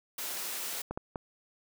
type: high-pass noise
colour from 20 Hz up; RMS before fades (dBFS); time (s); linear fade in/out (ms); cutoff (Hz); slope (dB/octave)
white; -37; 0.18-0.82; 5; 280; 12
type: clicks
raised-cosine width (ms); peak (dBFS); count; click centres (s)
1; -21; 3; 0.91 / 0.975 / 1.158
effects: none